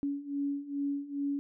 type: beating tone pair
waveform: sine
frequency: 281.1 / 283.5 Hz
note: C#4 / C#4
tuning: +24 / +39 cents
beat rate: 2.4 Hz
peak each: -36 / -33 dBFS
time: 0.03-1.39 s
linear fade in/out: 0 ms
effects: none